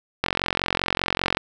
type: click train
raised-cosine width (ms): 0.3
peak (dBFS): -4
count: 52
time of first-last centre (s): 0.24-1.371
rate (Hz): 45.1
effects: none